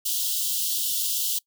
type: high-pass noise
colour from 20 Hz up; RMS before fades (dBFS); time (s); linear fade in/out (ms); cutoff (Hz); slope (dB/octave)
white; -26; 0.05-1.39; 10; 2900; 96
effects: noise-tail reverb RT60 0.1 s tail -23 dB re dry